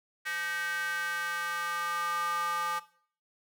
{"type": "tone with high-pass filter sweep", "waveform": "square", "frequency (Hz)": 172.2, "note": "F3", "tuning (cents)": -24, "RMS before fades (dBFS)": -33, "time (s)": [0.25, 2.8], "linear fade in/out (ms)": 20, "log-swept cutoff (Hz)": [1700, 1100], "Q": 5.2, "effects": ["noise-tail reverb RT60 0.5 s tail -17 dB re dry"]}